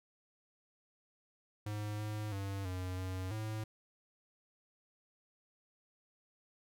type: tone with pitch steps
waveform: square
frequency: 105.2 / 106.4 / 98.2 / 91.9 / 93 / 108.8 Hz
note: G#2 / G#2 / G2 / F#2 / F#2 / A2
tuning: +23 / +42 / +4 / -11 / +9 / -19 cents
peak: -38 dBFS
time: 1.66-3.64 s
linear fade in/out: 5 ms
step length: 330 ms
effects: none